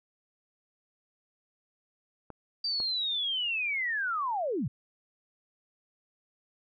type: clicks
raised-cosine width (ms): 1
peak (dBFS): -28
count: 2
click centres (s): 2.303 / 2.802
type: linear sweep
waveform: sine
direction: down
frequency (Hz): 4699 to 98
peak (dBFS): -28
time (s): 2.64-4.68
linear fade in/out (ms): 5
effects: none